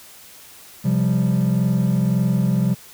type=chord; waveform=triangle; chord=C suspended fourth; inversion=none; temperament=just; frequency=130.81 / 174.42 / 196.22 Hz; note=C3 / F3 / G3; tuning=0 / -2 / +2 cents; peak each=-18 dBFS; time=0.84-2.75 s; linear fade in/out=20 ms; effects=tanh soft clip ceiling -6 dBFS + white hiss -44 dBFS RMS until 2.93 s

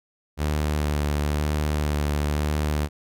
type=tone with vibrato; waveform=sawtooth; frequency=74.4 Hz; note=D2; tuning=23 cents sharp; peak=-18 dBFS; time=0.37-2.89 s; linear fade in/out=50 ms; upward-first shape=sine; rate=1 Hz; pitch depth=22 cents each way; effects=none

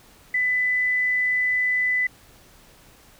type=tone; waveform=sine; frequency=1999 Hz; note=B6; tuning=20 cents sharp; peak=-19 dBFS; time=0.34-2.07 s; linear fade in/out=5 ms; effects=pink hiss -52 dBFS RMS until 3.19 s

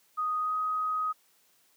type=tone with pitch glide; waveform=sine; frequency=1244.5 to 1256.8 Hz; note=D#6 to D#6; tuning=0 to +17 cents; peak=-27 dBFS; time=0.17-1.13 s; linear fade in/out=20 ms; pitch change=+17 cents; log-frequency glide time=0.4-0.55 s; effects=white hiss -66 dBFS RMS until 1.76 s + high-pass 150 Hz 12 dB/octave

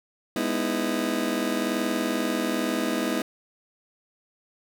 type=chord; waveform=30% pulse; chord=E major seventh; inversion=first; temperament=just; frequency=206 / 247.2 / 309 / 329.6 Hz; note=G#3 / B3 / D#4 / E4; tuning=-14 / +2 / -12 / 0 cents; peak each=-29 / -26 / -28 / -28 dBFS; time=0.36-3.22 s; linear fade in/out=2 ms; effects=none

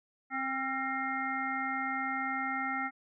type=harmonic tone with a mistuned harmonic; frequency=264.7 Hz; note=C4; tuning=20 cents sharp; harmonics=1 / 3 / 5 / 7 / 8; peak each=-39 / -37 / -36 / -39 / -38 dBFS; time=0.3-2.91 s; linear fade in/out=50 ms; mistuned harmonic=5; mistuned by=+49 cents; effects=none

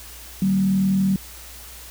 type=tone with frequency modulation; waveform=sine; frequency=192 Hz; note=G3; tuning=36 cents flat; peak=-16 dBFS; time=0.42-1.16 s; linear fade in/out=2 ms; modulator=40.4 Hz; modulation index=0.42; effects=added 60 Hz sine -43 dBFS peak until 1.9 s + white hiss -41 dBFS RMS until 1.9 s

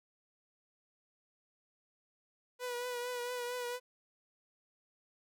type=tone with vibrato; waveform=sawtooth; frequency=490.4 Hz; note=B4; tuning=12 cents flat; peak=-33 dBFS; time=2.59-3.8 s; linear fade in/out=50 ms; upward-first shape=triangle; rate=4.4 Hz; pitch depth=38 cents each way; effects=none

